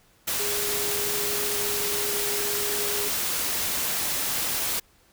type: tone in noise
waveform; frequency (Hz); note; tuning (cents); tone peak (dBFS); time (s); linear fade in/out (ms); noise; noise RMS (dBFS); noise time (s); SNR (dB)
sine; 412.1; G#4; -13; -32; 0.39-3.09; 10; white; -27; 0.27-4.8; -8
effects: pink hiss -60 dBFS RMS until 5.12 s